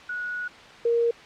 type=tone pair in turn; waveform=sine; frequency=1462 / 468.1 Hz; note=F#6 / A#4; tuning=-21 / +7 cents; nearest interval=octave + minor sixth; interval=1972 cents; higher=first; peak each=-28 / -19 dBFS; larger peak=second; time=0.09-0.48 / 0.85-1.11 s; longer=first; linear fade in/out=5 ms; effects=white hiss -45 dBFS RMS until 1.25 s + low-pass 3000 Hz 12 dB/octave

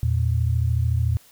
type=tone pair together; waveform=sine; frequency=82.85 / 116.54 Hz; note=E2 / A#2; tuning=+9 / 0 cents; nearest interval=tritone; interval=591 cents; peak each=-21 dBFS; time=0.03-1.17 s; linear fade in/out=0 ms; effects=white hiss -53 dBFS RMS until 1.31 s

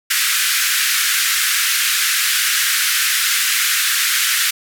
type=band-pass noise; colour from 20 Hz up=pink; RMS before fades=-17 dBFS; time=0.1-4.51 s; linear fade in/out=10 ms; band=1400 to 16000 Hz; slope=48 dB/octave; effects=none

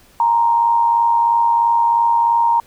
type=tone with amplitude modulation; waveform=sine; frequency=932.3 Hz; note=A#5; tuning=in tune; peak=-9 dBFS; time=0.2-2.6 s; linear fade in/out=2 ms; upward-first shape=sine; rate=103 Hz; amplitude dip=50%; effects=pink hiss -50 dBFS RMS until 2.66 s

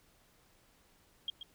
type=tone with echo; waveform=sine; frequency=3234 Hz; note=G#7; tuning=47 cents flat; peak=-33 dBFS; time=1.28-1.3 s; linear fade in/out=2 ms; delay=130 ms; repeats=1; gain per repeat=-9 dB; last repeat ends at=1.43 s; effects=pink hiss -67 dBFS RMS until 1.54 s

